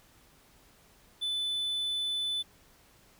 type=tone; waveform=triangle; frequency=3500 Hz; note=A7; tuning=10 cents flat; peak=-28 dBFS; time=1.21-2.43 s; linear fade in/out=20 ms; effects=pink hiss -61 dBFS RMS until 3.19 s